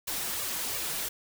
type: noise with flanger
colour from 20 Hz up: white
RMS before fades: -33 dBFS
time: 0.07-1.09 s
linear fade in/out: 10 ms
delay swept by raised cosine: 1.7 to 6.3 ms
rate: 2.9 Hz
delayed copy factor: +0.8
effects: none